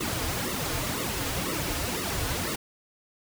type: noise with flanger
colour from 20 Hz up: pink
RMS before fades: -30 dBFS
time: 0-2.56 s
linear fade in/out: 10 ms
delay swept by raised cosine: 1.2 to 5.3 ms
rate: 2 Hz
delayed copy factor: -0.9
effects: none